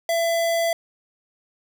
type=tone; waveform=square; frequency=670 Hz; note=E5; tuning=28 cents sharp; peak=-20 dBFS; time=0.09-0.73 s; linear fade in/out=2 ms; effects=none